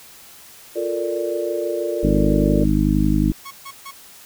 sine chord, Bb major seventh, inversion second, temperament equal, 349.2 / 440 / 466.2 / 587.3 Hz, F4 / A4 / Bb4 / D5, 0 / 0 / 0 / 0 cents, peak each -25 / -28 / -27 / -25 dBFS, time 0.75-2.65 s, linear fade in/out 20 ms
harmonic tone, 51.2 Hz, G#1, 24 cents flat, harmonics 1 / 2 / 3 / 4 / 5 / 6, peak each -20 / -27 / -22 / -21 / -22 / -21 dBFS, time 2.03-3.32 s, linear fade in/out 5 ms
sawtooth tone bursts, 1100 Hz, C#6, 14 cents flat, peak -29 dBFS, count 3, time 3.45-3.913 s, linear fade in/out 10 ms, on 61 ms, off 140 ms
effects white hiss -44 dBFS RMS until 4.25 s

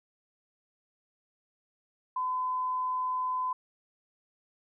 sine tone, 1015 Hz, B5, 47 cents sharp, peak -28 dBFS, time 2.16-3.53 s, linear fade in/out 5 ms, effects none

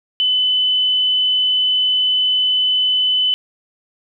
sine tone, 3014 Hz, F#7, 31 cents sharp, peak -13 dBFS, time 0.2-3.34 s, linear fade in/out 0 ms, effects none

